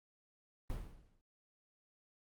brown noise with exponential decay, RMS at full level -37 dBFS, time 0.7-1.21 s, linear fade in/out 0 ms, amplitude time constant 110 ms, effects Opus 32 kbps

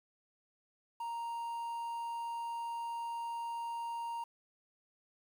triangle tone with quantisation, 932.3 Hz, A#5, in tune, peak -35 dBFS, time 1-4.24 s, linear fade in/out 5 ms, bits 10, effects none

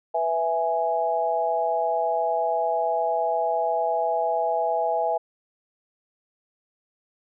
sine chord, E major, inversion second, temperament equal, 493.9 / 659.3 / 830.6 Hz, B4 / E5 / G#5, 0 / 0 / 0 cents, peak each -29 / -24 / -25 dBFS, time 0.14-5.18 s, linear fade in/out 10 ms, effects none

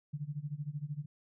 sine tone with tremolo, 146.83 Hz, D3, in tune, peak -33 dBFS, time 0.13-1.06 s, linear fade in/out 10 ms, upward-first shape sine, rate 13 Hz, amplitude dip 90%, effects none

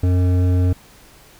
sine tone with hard clipping, 90.4 Hz, F#2, 40 cents flat, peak -15 dBFS, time 0.03-0.73 s, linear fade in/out 5 ms, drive 11 dB, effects pink hiss -47 dBFS RMS until 1.39 s

